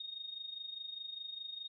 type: tone with amplitude modulation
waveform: sine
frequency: 3714 Hz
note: A#7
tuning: 7 cents flat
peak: -39 dBFS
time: 0-1.68 s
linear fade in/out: 5 ms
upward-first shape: sine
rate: 24.9 Hz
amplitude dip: 70%
effects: none